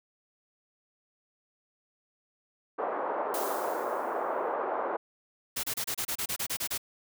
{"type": "band-pass noise", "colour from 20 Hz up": "pink", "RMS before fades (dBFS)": -32, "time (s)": [2.78, 4.97], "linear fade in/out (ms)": 10, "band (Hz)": [410, 1200], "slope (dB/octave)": 24}
{"type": "noise with exponential decay", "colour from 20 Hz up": "blue", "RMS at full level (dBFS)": -35, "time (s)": [3.34, 4.54], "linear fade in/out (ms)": 2, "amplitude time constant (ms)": 260}
{"type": "noise bursts", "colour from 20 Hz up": "white", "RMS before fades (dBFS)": -32, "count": 12, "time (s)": [5.56, 6.779], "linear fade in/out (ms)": 10, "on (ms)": 75, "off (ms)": 29}
{"effects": []}